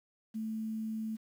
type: tone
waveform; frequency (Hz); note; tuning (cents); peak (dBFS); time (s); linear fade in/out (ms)
sine; 220; A3; 0; -34; 0.34-1.17; 20
effects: 10-bit